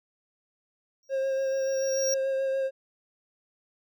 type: tone with exponential growth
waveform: square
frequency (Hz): 5640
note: F8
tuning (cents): +16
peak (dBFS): -26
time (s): 1.03-2.14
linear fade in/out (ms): 1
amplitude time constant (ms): 240
type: tone with vibrato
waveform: triangle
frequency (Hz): 536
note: C5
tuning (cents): +42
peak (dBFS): -23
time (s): 1.09-2.71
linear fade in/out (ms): 50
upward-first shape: sine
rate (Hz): 6.9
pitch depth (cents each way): 16
effects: none